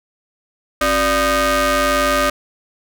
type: ring-modulated tone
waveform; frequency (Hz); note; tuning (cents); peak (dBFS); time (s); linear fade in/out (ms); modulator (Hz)
sawtooth; 319.9; D#4; +48; -7; 0.81-2.3; 5; 909
effects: none